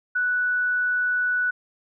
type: tone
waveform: sine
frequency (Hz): 1480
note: F#6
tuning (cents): 0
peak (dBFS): -20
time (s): 0.15-1.51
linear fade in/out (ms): 10
effects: none